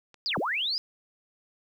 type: clicks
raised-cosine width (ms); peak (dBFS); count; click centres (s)
0.2; -33 / -39; 2; 0.143 / 0.306
type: linear two-way sweep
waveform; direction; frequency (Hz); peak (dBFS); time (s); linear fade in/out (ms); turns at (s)
sine; down then up; 5100 to 121.5 to 5100; -26; 0.26-0.78; 0; 0.38
effects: 10-bit